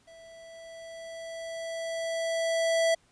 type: tone with level ramp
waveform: square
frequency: 659.3 Hz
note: E5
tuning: in tune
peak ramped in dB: -50 to -22 dBFS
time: 0.07-2.95 s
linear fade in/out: 10 ms
effects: pink hiss -65 dBFS RMS until 3.11 s + resampled to 22050 Hz